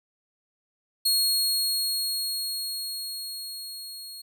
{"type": "tone with level ramp", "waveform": "sawtooth", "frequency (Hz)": 4300, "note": "C8", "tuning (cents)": 47, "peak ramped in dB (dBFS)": [-17, -36], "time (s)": [1.05, 4.22], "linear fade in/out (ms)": 10, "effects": []}